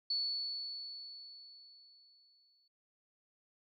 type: tone with exponential decay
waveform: sine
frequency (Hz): 4435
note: C#8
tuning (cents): 0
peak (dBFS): -31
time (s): 0.1-2.68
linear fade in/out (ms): 5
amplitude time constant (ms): 560
effects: none